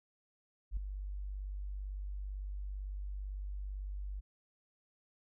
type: tone with ADSR envelope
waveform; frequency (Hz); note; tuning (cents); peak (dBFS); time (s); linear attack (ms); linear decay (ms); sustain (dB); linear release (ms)
sine; 48.94; G1; -2; -30; 0.71-4.21; 58; 4; -8; 21
effects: none